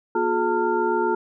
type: tone cluster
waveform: sine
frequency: 239 / 357.3 / 424.8 / 902 / 1393 Hz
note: A#3 / F4 / G#4 / A5 / F6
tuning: +43 / +40 / +39 / +43 / -5 cents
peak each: -31 / -23 / -25 / -24 / -29 dBFS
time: 0.15-1.15 s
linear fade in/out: 5 ms
effects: none